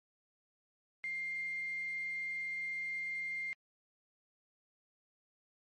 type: tone with quantisation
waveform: sine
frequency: 2108 Hz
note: C7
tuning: 12 cents sharp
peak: -36 dBFS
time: 1.04-3.53 s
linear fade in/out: 0 ms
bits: 9
effects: low-pass 11000 Hz 12 dB/octave + MP3 32 kbps